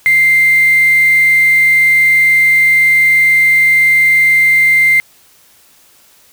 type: tone with quantisation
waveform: sine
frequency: 2093 Hz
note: C7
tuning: in tune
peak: -6 dBFS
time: 0.06-5 s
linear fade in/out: 0 ms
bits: 4
effects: white hiss -47 dBFS RMS until 6.32 s